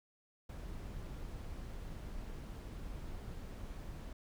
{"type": "noise", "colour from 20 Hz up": "brown", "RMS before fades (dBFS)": -45, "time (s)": [0.49, 4.13], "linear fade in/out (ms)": 5, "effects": []}